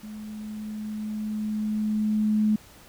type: tone with level ramp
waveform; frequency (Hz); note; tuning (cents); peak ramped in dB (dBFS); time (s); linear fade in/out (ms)
sine; 213.7; G#3; +50; -36 to -18; 0.03-2.56; 5
effects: pink hiss -51 dBFS RMS until 2.88 s